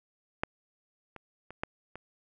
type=clicks; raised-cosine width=0.5 ms; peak=-13 / -29 / -29 / -16 / -27 dBFS; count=5; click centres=0.435 / 1.163 / 1.506 / 1.635 / 1.956 s; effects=none